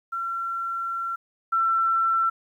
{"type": "tone pair in turn", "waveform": "sine", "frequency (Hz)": [1360, 1344.4], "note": ["F6", "E6"], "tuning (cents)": [-46, 34], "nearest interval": "unison", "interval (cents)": 20, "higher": "first", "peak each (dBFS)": [-26, -19], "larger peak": "second", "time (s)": [[0.12, 1.16], [1.52, 2.3]], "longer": "first", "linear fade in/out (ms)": 10, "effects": ["10-bit"]}